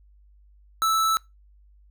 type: tone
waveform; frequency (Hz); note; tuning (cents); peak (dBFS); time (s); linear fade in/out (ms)
square; 1314; E6; -6; -20; 0.82-1.17; 0
effects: noise-tail reverb RT60 0.2 s tail -23 dB re dry + added 50 Hz sine -52 dBFS peak until 1.9 s